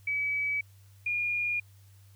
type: tone pair in turn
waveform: sine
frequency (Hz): 2285 / 2426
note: D7 / D#7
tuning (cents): -48 / -44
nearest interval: minor second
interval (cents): 104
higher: second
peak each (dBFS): -27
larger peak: neither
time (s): 0.07-0.61 / 1.06-1.6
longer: neither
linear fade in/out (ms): 5
effects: added 98 Hz sine -53 dBFS peak until 2.15 s + white hiss -65 dBFS RMS until 2.15 s

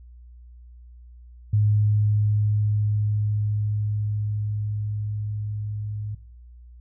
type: tone with level ramp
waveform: sine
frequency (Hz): 105.1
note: G#2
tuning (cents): +21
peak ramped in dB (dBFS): -16 to -28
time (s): 1.53-6.15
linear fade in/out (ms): 5
effects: noise-tail reverb RT60 0.6 s tail -23 dB re dry + added 60 Hz sine -43 dBFS peak until 6.8 s

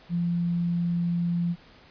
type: tone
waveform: sine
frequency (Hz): 172.3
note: F3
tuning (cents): -23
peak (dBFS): -23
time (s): 0.09-1.56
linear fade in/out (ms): 50
effects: pink hiss -53 dBFS RMS until 1.9 s + resampled to 11025 Hz

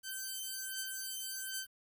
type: beating tone pair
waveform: 5% pulse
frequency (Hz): 1544 / 1545.3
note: G6 / G6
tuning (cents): -27 / -25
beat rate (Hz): 1.3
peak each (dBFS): -31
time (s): 0.03-1.67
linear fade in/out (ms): 50
effects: 11-bit

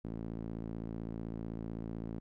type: tone with band-pass filter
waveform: sawtooth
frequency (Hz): 55.8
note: A1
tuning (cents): +25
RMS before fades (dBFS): -41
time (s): 0.04-2.2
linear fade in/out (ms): 10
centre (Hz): 240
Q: 1.3
effects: none

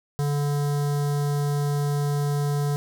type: tone with notch filter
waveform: square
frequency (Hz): 144.6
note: D3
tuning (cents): -27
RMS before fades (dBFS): -24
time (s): 0.19-2.76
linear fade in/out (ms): 0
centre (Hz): 2500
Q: 0.81
effects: none

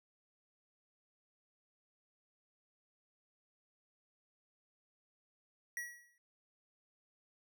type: tone with exponential decay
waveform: square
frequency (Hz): 1923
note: B6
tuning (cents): -47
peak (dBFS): -37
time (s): 5.77-6.18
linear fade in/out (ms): 1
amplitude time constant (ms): 89
effects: none

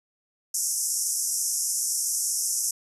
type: band-pass noise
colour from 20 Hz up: pink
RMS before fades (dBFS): -27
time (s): 0.54-2.71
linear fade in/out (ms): 5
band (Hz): 5400 to 12000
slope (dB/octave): 96
effects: none

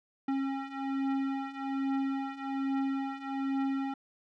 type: beating tone pair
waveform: square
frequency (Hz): 270.6 / 271.8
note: C#4 / C#4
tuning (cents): -42 / -34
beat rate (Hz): 1.2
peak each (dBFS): -36 / -33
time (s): 0.28-3.94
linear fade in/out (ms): 5
effects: low-pass 2000 Hz 12 dB/octave

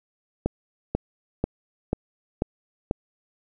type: click train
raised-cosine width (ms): 2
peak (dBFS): -9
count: 6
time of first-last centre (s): 0.46-2.911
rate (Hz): 2.04
effects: none

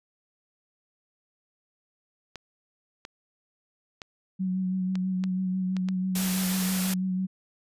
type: clicks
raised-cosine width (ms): 0.2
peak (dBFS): -21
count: 7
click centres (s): 2.357 / 3.051 / 4.018 / 4.955 / 5.239 / 5.767 / 5.887
type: tone with vibrato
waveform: sine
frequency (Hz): 186.1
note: F#3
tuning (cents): +10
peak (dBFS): -25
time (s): 4.39-7.27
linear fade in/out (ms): 20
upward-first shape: sine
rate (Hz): 6.1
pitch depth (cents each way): 23
type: noise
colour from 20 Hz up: white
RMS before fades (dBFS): -31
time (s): 6.15-6.94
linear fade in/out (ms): 5
effects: resampled to 32000 Hz

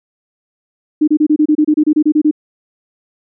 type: tone bursts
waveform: sine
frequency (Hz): 303.8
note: D#4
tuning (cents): -41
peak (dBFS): -7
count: 14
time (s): 1.01-2.312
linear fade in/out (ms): 10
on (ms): 67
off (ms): 28
effects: none

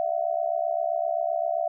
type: tone with amplitude modulation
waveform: sine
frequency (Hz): 673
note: E5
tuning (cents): +36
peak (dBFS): -19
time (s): 0-1.68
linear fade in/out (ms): 0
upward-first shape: sine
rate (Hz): 67.7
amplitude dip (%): 100
effects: none

